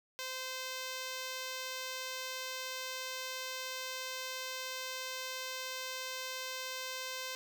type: tone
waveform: 5% pulse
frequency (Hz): 517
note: C5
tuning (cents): -21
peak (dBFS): -27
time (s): 0.19-7.35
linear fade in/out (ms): 0
effects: none